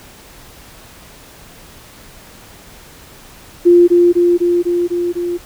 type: tone with echo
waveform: sine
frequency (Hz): 349.2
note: F4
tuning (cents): 0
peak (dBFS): -4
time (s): 3.65-3.88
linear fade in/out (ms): 20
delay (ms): 250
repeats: 6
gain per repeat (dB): -2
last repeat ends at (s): 5.38
effects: pink hiss -40 dBFS RMS until 5.45 s

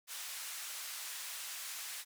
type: band-pass noise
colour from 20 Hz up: white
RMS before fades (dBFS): -44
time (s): 0.07-2.05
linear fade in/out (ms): 50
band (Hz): 1100 to 12000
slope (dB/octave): 12
effects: none

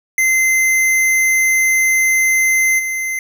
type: tone with level steps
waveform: square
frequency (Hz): 2070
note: C7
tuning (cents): -19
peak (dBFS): -12 / -19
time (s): 0.18-3.19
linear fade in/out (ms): 2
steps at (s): 2.78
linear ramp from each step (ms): 20
effects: none

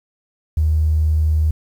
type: tone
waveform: triangle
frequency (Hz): 77.78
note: D#2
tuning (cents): 0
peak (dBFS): -9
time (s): 0.57-1.51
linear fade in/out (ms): 5
effects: tanh soft clip ceiling -11 dBFS + 8-bit

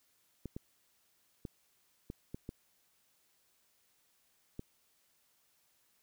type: clicks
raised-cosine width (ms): 3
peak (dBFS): -28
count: 7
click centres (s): 0.457 / 0.565 / 1.452 / 2.101 / 2.345 / 2.491 / 4.594
effects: white hiss -73 dBFS RMS until 6.02 s

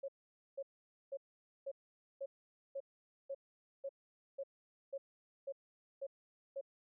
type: tone bursts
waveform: sine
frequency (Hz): 549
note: C#5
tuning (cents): -17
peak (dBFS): -39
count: 13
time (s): 0.03-6.612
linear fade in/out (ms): 10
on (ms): 54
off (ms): 490
effects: none

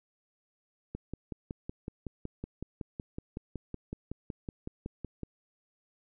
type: click train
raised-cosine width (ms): 3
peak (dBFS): -24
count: 24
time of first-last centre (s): 0.95-5.233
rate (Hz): 5.37
effects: none

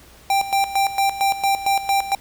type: tone with tremolo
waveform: square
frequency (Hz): 788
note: G5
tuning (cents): +9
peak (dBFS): -16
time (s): 0.3-2.15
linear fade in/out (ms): 2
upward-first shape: square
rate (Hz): 4.4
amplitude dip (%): 75
effects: added 60 Hz sine -51 dBFS peak until 2.2 s + pink hiss -48 dBFS RMS until 2.2 s

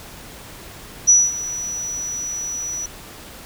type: tone with ADSR envelope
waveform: sine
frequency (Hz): 5890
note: F#8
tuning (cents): -9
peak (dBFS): -7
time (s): 1.07-2.86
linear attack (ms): 22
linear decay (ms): 220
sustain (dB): -17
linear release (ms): 4
effects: pink hiss -39 dBFS RMS until 3.45 s

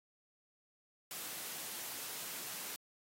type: high-pass noise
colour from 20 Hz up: white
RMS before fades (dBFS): -44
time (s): 1.11-2.76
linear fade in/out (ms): 0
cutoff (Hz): 140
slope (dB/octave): 12
effects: AAC 48 kbps

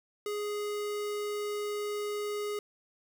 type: tone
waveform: square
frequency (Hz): 415.3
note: G#4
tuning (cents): 0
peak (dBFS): -33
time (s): 0.26-2.59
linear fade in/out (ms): 2
effects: 10-bit

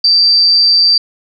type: tone with amplitude modulation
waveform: sine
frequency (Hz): 4681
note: D8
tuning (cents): -7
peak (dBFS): -4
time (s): 0.04-0.98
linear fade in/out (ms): 5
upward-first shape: sine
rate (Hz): 173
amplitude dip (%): 40
effects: none

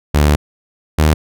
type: tone pair in turn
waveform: sawtooth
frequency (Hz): 73.9 / 77.22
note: D2 / D#2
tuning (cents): +11 / -13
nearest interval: minor second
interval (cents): 76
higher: second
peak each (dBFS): -5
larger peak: neither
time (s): 0.14-0.36 / 0.98-1.14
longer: first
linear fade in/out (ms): 10
effects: none

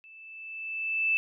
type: tone with level ramp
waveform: sine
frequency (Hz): 2637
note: E7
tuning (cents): 0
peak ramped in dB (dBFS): -49 to -21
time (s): 0.04-1.17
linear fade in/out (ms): 0
effects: none

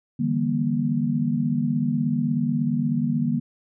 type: chord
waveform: sine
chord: E half-diminished seventh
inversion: third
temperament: just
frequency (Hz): 148.33 / 164.81 / 197.78 / 237.3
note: D3 / E3 / G3 / Bb3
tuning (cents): +18 / 0 / +16 / +31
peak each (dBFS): -26 / -29 / -28 / -23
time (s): 0.19-3.4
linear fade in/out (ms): 10
effects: none

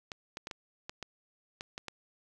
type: clicks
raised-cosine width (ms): 0.2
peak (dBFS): -22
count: 9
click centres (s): 0.118 / 0.371 / 0.471 / 0.512 / 0.895 / 1.027 / 1.609 / 1.779 / 1.883
effects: none

